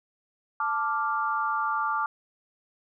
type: chord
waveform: sine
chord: D minor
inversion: second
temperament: equal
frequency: 880 / 1174.7 / 1396.9 Hz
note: A5 / D6 / F6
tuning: 0 / 0 / 0 cents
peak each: -30 / -27 / -31 dBFS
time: 0.6-2.06 s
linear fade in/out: 2 ms
effects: none